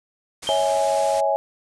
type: low-pass noise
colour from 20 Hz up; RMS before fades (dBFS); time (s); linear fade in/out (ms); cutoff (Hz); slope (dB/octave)
white; -36; 0.42-1.21; 10; 9900; 48
type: tone with exponential decay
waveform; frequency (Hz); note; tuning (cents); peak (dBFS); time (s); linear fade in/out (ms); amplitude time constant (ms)
sine; 3145; G7; +5; -22; 0.47-0.91; 2; 95
type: chord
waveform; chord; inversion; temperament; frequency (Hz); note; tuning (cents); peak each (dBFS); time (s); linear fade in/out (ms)
sine; C# minor; none; equal with one note detuned; 554.4 / 649.8 / 830.6; C#5 / E5 / G#5; 0 / -25 / 0; -22; 0.49-1.36; 0
effects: none